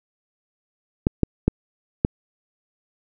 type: clicks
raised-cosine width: 3 ms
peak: -3 dBFS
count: 4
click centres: 1.069 / 1.233 / 1.48 / 2.049 s
effects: none